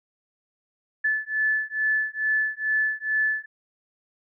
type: beating tone pair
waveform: sine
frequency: 1736 / 1738.3 Hz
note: A6 / A6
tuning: -24 / -21 cents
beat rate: 2.3 Hz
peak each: -25 dBFS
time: 1.04-3.46 s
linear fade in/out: 10 ms
effects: none